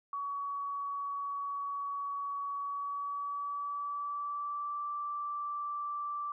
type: tone with pitch glide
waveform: sine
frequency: 1129 to 1169.5 Hz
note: C#6 to D6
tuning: +31 to -8 cents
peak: -34 dBFS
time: 0.13-6.32 s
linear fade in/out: 2 ms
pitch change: +61 cents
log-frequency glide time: 2.54-4.86 s
effects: none